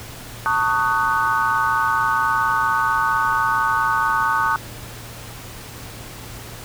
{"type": "chord", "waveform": "sine", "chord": "D# half-diminished seventh", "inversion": "second", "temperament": "just", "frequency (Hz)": [896, 1120.1, 1244.5, 1493.4], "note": ["A5", "C#6", "D#6", "F#6"], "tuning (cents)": [31, 18, 0, 16], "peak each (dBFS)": -22, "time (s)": [0.46, 4.56], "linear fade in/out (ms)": 0, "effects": ["added 115 Hz sine -39 dBFS peak until 6.64 s", "pink hiss -37 dBFS RMS until 6.64 s"]}